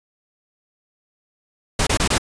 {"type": "noise bursts", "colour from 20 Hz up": "pink", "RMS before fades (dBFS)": -18, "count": 4, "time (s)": [1.79, 2.181], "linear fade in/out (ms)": 5, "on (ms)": 79, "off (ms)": 25, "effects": ["resampled to 22050 Hz"]}